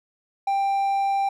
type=tone; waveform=triangle; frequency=789 Hz; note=G5; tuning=11 cents sharp; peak=-18 dBFS; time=0.47-1.29 s; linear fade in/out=5 ms; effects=none

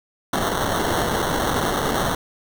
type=noise with sample-and-hold; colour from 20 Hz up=violet; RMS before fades=-22 dBFS; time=0.33-2.15 s; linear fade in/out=5 ms; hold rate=2450 Hz; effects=none

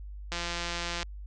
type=click train; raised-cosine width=0.2 ms; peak=-16 dBFS; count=123; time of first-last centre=0.32-1.029 s; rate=172 Hz; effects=added 50 Hz sine -39 dBFS peak until 1.26 s + resampled to 22050 Hz

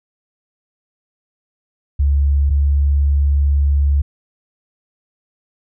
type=tone pair in turn; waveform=sine; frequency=70.6 / 70.95 Hz; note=C#2 / C#2; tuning=+32 / +41 cents; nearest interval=unison; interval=9 cents; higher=second; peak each=-11 dBFS; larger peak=neither; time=1.99-2.5 / 2.5-4.02 s; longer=second; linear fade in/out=10 ms; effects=none

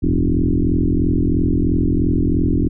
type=tone with frequency modulation; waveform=sine; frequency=123.47 Hz; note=B2; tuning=in tune; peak=-13 dBFS; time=0.02-2.69 s; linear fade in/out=20 ms; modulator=43 Hz; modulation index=4.9; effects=none

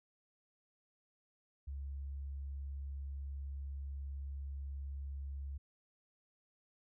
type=tone; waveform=sine; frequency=69.3 Hz; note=C#2; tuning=in tune; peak=-40 dBFS; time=1.67-5.58 s; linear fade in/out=10 ms; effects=none

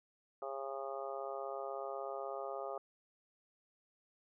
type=harmonic tone; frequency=136.3 Hz; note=C#3; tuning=29 cents flat; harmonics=3 / 4 / 5 / 6 / 7 / 8 / 9; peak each=-46 / -44 / -45 / -48 / -58 / -54 / -48 dBFS; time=0.42-2.78 s; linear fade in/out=2 ms; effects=none

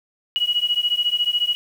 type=beating tone pair; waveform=sine; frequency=2905 / 2919 Hz; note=F#7 / F#7; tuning=-32 / -24 cents; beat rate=14 Hz; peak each=-21 / -21 dBFS; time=0.36-1.55 s; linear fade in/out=0 ms; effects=7-bit

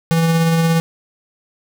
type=tone with tremolo; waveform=square; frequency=164.81 Hz; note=E3; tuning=in tune; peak=-12 dBFS; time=0.11-0.8 s; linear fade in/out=0 ms; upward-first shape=sine; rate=17 Hz; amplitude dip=25%; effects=none

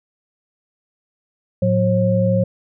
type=tone cluster; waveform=sine; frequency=111 / 182.6 / 539 Hz; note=A2 / F#3 / C#5; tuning=+16 / -23 / -49 cents; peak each=-18 dBFS; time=1.62-2.44 s; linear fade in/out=5 ms; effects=none

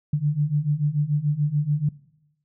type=beating tone pair; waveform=sine; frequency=144 / 150.9 Hz; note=D3 / D3; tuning=-34 / +47 cents; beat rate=6.9 Hz; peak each=-23 / -22 dBFS; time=0.13-1.89 s; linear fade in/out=5 ms; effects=noise-tail reverb RT60 0.9 s tail -21 dB re dry

